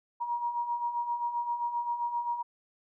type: beating tone pair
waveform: sine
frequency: 946 / 953.6 Hz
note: A#5 / A#5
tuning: +25 / +39 cents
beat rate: 7.6 Hz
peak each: -37 / -30 dBFS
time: 0.2-2.43 s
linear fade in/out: 20 ms
effects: none